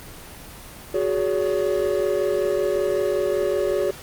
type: chord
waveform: triangle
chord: F# suspended second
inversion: none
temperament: equal with one note detuned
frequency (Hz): 370 / 415.3 / 567.7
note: F#4 / G#4 / C#5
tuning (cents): 0 / 0 / +41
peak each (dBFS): -22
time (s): 0.94-3.91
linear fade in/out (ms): 5
effects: pink hiss -40 dBFS RMS until 4.02 s + Opus 24 kbps